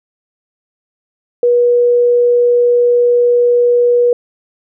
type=tone; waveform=sine; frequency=483.5 Hz; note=B4; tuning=37 cents flat; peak=-7 dBFS; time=1.43-4.13 s; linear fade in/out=2 ms; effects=none